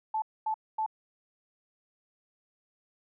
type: tone bursts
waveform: sine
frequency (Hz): 873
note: A5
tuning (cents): -14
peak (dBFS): -27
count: 3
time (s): 0.14-0.863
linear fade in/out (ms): 5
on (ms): 81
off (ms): 240
effects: none